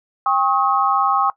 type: tone cluster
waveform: sine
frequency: 797 / 1091 / 1269 Hz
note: G5 / C#6 / D#6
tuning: +28 / -28 / +34 cents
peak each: -19 dBFS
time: 0.26-1.3 s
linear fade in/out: 2 ms
effects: noise-tail reverb RT60 0.1 s tail -18 dB re dry